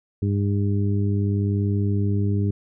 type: harmonic tone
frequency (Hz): 100.8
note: G2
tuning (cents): +49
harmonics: 1 / 2 / 3 / 4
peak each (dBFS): -20 / -26 / -30 / -32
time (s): 0.22-2.51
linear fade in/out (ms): 5
effects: none